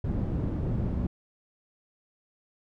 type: low-pass noise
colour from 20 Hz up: white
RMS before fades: -29 dBFS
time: 0.04-1.07 s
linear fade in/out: 5 ms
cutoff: 170 Hz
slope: 12 dB/octave
effects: none